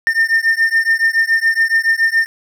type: beating tone pair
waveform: triangle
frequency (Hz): 1807 / 1814.1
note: A6 / A#6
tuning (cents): +46 / -48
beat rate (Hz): 7.1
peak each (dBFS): -13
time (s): 0.07-2.26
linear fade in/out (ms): 0
effects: none